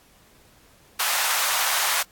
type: high-pass noise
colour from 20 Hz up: pink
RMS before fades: -23 dBFS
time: 0.99-2.03 s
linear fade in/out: 10 ms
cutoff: 800 Hz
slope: 24 dB/octave
effects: pink hiss -56 dBFS RMS until 2.11 s + AAC 64 kbps